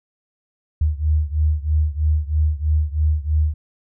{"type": "beating tone pair", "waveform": "sine", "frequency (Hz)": [75.5, 78.6], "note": ["D2", "D#2"], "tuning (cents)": [48, 18], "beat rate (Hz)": 3.1, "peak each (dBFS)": [-18, -20], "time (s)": [0.81, 3.54], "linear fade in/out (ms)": 5, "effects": []}